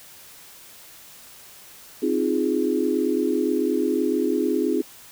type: chord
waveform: sine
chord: F minor seventh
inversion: second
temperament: equal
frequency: 261.6 / 311.1 / 349.2 / 415.3 Hz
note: C4 / Eb4 / F4 / Ab4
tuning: 0 / 0 / 0 / 0 cents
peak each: -25 dBFS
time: 2.02-4.82 s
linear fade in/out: 10 ms
effects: white hiss -46 dBFS RMS until 5.11 s